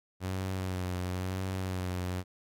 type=tone with vibrato; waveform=sawtooth; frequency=92.5 Hz; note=F#2; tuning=in tune; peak=-28 dBFS; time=0.2-2.24 s; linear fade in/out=50 ms; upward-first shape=sine; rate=0.97 Hz; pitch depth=39 cents each way; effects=AAC 64 kbps